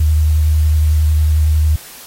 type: tone with vibrato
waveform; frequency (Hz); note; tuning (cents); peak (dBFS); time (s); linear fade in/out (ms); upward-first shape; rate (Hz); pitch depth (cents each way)
sine; 77; D#2; -17; -9; 0-1.76; 5; sine; 11; 21
effects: white hiss -36 dBFS RMS until 2.06 s + AAC 48 kbps